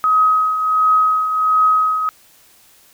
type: tone with tremolo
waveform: sine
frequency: 1266 Hz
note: D#6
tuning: 30 cents sharp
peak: -9 dBFS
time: 0.04-2.09 s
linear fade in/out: 0 ms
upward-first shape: triangle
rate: 1.4 Hz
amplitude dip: 60%
effects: white hiss -50 dBFS RMS until 2.93 s